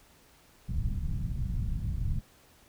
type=low-pass noise; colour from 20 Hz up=pink; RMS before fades=-31 dBFS; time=0.68-2.21 s; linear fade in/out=10 ms; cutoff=160 Hz; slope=24 dB/octave; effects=pink hiss -60 dBFS RMS until 2.68 s